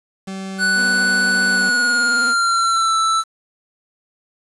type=tone; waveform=40% pulse; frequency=192 Hz; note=G3; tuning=36 cents flat; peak=-25 dBFS; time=0.27-1.7 s; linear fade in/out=10 ms
type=tone with pitch glide; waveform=square; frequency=1485 to 1323 Hz; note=F#6 to E6; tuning=+6 to +6 cents; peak=-15 dBFS; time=0.58-3.24 s; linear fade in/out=50 ms; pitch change=-200 cents; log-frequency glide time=1.5-2.96 s
type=tone with vibrato; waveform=sawtooth; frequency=246.9 Hz; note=B3; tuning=in tune; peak=-24 dBFS; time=0.74-2.35 s; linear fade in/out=50 ms; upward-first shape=sine; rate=19 Hz; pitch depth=89 cents each way
effects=resampled to 24000 Hz + 7-bit